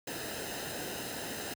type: noise with comb filter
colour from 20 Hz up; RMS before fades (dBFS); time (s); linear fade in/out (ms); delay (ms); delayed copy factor
pink; -39; 0.07-1.54; 5; 0.88; -0.65
effects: high-pass 80 Hz 12 dB/octave